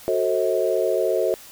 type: chord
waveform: sine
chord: F# diminished seventh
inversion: none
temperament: just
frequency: 370 / 444 / 532.8 / 639.4 Hz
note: F#4 / A4 / C5 / Eb5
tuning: 0 / +16 / +31 / +47 cents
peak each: -24 dBFS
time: 0.08-1.34 s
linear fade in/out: 0 ms
effects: white hiss -44 dBFS RMS until 1.51 s